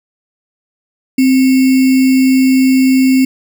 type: tone with sample-and-hold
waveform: sine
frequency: 261.6 Hz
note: C4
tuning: in tune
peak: -6 dBFS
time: 1.18-3.25 s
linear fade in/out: 5 ms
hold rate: 2450 Hz
effects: none